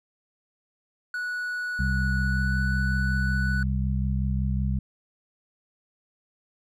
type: tone with pitch glide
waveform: triangle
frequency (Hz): 1471 to 1483.8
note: F#6 to F#6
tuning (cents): -11 to +4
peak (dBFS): -26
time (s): 1.14-3.63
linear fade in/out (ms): 2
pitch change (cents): +15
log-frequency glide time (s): 2.21-2.55
type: harmonic tone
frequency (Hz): 65.41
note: C2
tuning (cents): 0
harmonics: 1 / 2 / 3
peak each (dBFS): -25 / -28 / -30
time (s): 1.79-4.79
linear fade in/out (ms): 5
effects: none